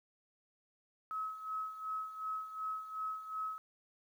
sine tone with tremolo, 1284 Hz, E6, 46 cents flat, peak -35 dBFS, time 1.11-3.58 s, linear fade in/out 0 ms, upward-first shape sine, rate 2.7 Hz, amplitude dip 70%, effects 11-bit

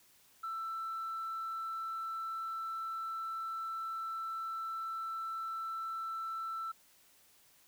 sine tone, 1331 Hz, E6, 16 cents sharp, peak -35 dBFS, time 0.43-6.72 s, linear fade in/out 10 ms, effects tanh soft clip ceiling -34 dBFS + white hiss -65 dBFS RMS until 7.67 s

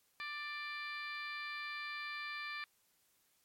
harmonic tone, 590 Hz, D5, 8 cents sharp, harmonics 2 / 3 / 4 / 5 / 6 / 7 / 8, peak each -47 / -45 / -45 / -59 / -53 / -54 / -55 dBFS, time 0.2-2.64 s, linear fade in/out 0 ms, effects white hiss -74 dBFS RMS until 3.44 s + MP3 64 kbps

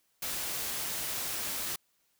white noise, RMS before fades -35 dBFS, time 0.22-1.76 s, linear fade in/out 5 ms, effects white hiss -73 dBFS RMS until 2.19 s

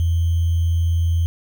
sine tone with sample-and-hold, 84 Hz, E2, 33 cents sharp, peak -15 dBFS, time 0-1.26 s, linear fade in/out 0 ms, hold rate 3150 Hz, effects none

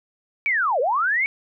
sine linear two-way sweep, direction down then up, 2349 to 460.7 to 2267 Hz, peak -18 dBFS, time 0.46-1.26 s, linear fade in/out 0 ms, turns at 0.8 s, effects none

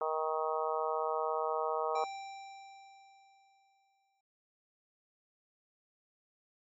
harmonic tone, 157.3 Hz, D#3, 19 cents sharp, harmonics 3 / 4 / 5 / 6 / 7 / 8, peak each -36 / -37 / -38 / -39 / -39 / -40 dBFS, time 0.01-2.04 s, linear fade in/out 2 ms
square tone with exponential decay, 784 Hz, G5, in tune, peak -38 dBFS, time 1.95-4.21 s, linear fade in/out 5 ms, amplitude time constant 490 ms
effects MP3 32 kbps

